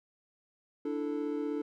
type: chord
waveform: triangle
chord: D suspended second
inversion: none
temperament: equal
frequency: 293.7 / 329.6 / 440 Hz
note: D4 / E4 / A4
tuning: 0 / 0 / 0 cents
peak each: -32 / -37 / -34 dBFS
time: 0.85-1.62 s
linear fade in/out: 5 ms
effects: none